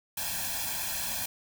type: noise with comb filter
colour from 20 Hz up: white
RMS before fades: -33 dBFS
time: 0.17-1.26 s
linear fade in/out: 5 ms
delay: 1.2 ms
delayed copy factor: +1
effects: none